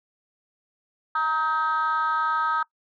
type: chord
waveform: sine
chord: Eb major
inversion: second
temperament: equal with one note detuned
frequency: 932.3 / 1271.4 / 1568 Hz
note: Bb5 / Eb6 / G6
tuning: 0 / +37 / 0 cents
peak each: -26 / -22 / -28 dBFS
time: 1.15-2.63 s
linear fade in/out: 5 ms
effects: noise-tail reverb RT60 0.1 s tail -23 dB re dry + tanh soft clip ceiling -16 dBFS